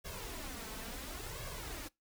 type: noise with flanger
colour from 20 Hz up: pink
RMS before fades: -44 dBFS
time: 0.04-1.89 s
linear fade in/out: 20 ms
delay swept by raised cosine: 1.8 to 4.6 ms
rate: 0.71 Hz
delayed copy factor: +0.65
effects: noise-tail reverb RT60 0.2 s tail -24 dB re dry